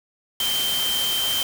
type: tone in noise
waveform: sine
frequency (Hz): 3129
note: G7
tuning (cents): -4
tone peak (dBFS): -22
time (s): 0.4-1.43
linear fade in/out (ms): 2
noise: white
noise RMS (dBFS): -27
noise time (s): 0.4-1.43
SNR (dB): +2
effects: none